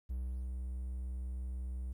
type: tone with ADSR envelope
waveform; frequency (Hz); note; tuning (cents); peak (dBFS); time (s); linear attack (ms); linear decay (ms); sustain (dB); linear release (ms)
triangle; 63; B1; +35; -33; 0.09-1.93; 16; 370; -2; 7
effects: 12-bit